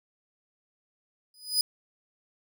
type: tone with exponential growth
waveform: sawtooth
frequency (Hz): 4978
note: D#8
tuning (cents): 0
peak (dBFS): -16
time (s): 1.34-1.61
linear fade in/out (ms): 2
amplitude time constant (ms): 57
effects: none